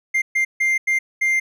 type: tone bursts at uneven times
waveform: triangle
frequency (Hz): 2101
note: C7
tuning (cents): +7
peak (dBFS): -14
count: 5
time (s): 0.14-0.22 / 0.35-0.45 / 0.6-0.78 / 0.87-0.99 / 1.21-1.4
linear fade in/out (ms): 10
effects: none